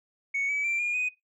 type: tone with pitch steps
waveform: sine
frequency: 2222 / 2287 / 2354 / 2423 / 2494 Hz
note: C#7 / D7 / D7 / D#7 / D#7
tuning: +4 / -47 / +3 / -47 / +3 cents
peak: -24 dBFS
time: 0.34-1.09 s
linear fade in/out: 10 ms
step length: 150 ms
effects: noise-tail reverb RT60 0.2 s tail -19 dB re dry + tanh soft clip ceiling -23 dBFS